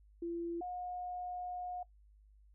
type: tone pair in turn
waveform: sine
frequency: 340 / 720.4 Hz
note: F4 / F#5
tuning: -46 / -46 cents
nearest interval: octave + minor second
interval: 1300 cents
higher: second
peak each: -36 / -39 dBFS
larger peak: first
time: 0.22-0.61 / 0.61-1.83 s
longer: second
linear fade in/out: 5 ms
effects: noise-tail reverb RT60 0.1 s tail -19 dB re dry + added 51 Hz sine -60 dBFS peak until 2.54 s